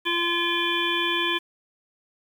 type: harmonic tone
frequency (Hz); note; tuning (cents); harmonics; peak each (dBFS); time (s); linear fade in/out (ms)
343.4; F4; -29; 1 / 3 / 5 / 7 / 9 / 10; -29 / -29 / -29 / -29 / -29 / -29; 0.05-1.39; 20
effects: 8-bit